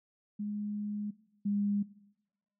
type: tone pair in turn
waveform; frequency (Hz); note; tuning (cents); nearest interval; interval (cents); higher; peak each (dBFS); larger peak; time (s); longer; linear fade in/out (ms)
sine; 207.7 / 203.5; G#3 / G#3; 0 / -35; unison; 35; first; -33 / -28; second; 0.39-1.11 / 1.45-1.83; first; 10
effects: noise-tail reverb RT60 0.9 s tail -19 dB re dry